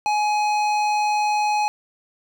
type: tone with hard clipping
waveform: triangle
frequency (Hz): 840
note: G#5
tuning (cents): +19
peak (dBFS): -20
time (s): 0.06-1.68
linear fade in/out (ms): 0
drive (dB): 17
effects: none